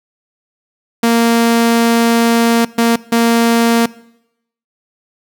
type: tone bursts at uneven times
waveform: sawtooth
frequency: 232 Hz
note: A#3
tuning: 8 cents flat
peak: -5 dBFS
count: 3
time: 1.03-2.65 / 2.78-2.96 / 3.12-3.86 s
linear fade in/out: 5 ms
effects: noise-tail reverb RT60 0.8 s tail -21 dB re dry

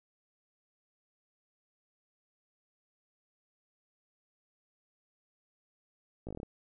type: slowing click train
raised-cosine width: 2 ms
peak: -28 dBFS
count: 8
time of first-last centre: 6.27-6.431 s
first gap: 17 ms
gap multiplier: 1.1
effects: none

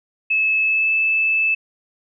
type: tone with pitch glide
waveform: sine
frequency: 2600 to 2624 Hz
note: E7 to E7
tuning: -24 to -9 cents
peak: -15 dBFS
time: 0.3-1.55 s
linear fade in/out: 10 ms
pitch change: +15 cents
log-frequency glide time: 0.62-0.92 s
effects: none

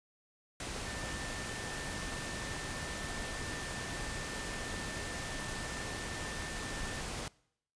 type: tone in noise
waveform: sine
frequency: 1788 Hz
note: A6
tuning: 27 cents sharp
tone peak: -45 dBFS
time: 0.86-7 s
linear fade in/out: 2 ms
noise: pink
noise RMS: -40 dBFS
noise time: 0.6-7.28 s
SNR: -8 dB
effects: noise-tail reverb RT60 0.7 s tail -23 dB re dry + resampled to 22050 Hz

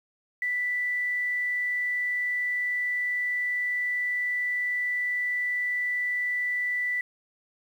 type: tone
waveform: sine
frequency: 1975.5 Hz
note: B6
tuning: in tune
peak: -25 dBFS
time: 0.42-7.01 s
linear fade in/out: 2 ms
effects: 9-bit

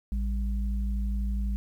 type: tone pair together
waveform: sine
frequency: 56.12 / 200 Hz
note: A1 / G3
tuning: +35 / +35 cents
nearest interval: octave + minor seventh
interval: 2200 cents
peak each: -26 / -36 dBFS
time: 0.12-1.56 s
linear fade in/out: 0 ms
effects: 10-bit

